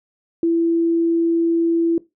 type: tone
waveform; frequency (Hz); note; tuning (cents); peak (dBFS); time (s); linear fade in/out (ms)
sine; 334; E4; +23; -14; 0.43-1.98; 2
effects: noise-tail reverb RT60 0.2 s tail -19 dB re dry